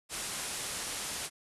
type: low-pass noise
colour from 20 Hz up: white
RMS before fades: -38 dBFS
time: 0.09-1.3 s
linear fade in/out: 50 ms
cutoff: 11000 Hz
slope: 48 dB/octave
effects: resampled to 32000 Hz